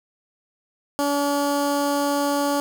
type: tone with notch filter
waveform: 15% pulse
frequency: 285.5 Hz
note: D4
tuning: 49 cents flat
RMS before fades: -22 dBFS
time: 0.99-2.6 s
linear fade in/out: 0 ms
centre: 2500 Hz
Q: 1.6
effects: none